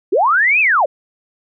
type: linear two-way sweep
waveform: sine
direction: up then down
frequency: 315.3 to 2637 to 491.8 Hz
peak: -10 dBFS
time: 0.12-0.86 s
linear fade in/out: 10 ms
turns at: 0.6 s
effects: none